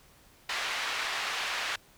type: band-pass noise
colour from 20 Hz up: pink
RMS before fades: -33 dBFS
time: 0.49-1.76 s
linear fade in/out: 5 ms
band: 1200 to 3900 Hz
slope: 12 dB/octave
effects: pink hiss -59 dBFS RMS until 1.97 s